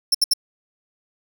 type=tone bursts; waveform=sawtooth; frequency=5360 Hz; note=E8; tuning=28 cents sharp; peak=-11 dBFS; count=3; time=0.12-0.336 s; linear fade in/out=5 ms; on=26 ms; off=69 ms; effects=none